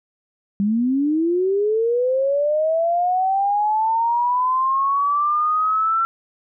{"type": "linear sweep", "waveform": "sine", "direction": "up", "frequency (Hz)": [195.2, 1351], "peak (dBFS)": -16, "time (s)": [0.6, 6.05], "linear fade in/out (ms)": 0, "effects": []}